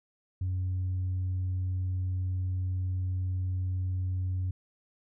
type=tone; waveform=sine; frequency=92.2 Hz; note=F#2; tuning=6 cents flat; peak=-26 dBFS; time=0.41-4.51 s; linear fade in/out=5 ms; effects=tanh soft clip ceiling -26 dBFS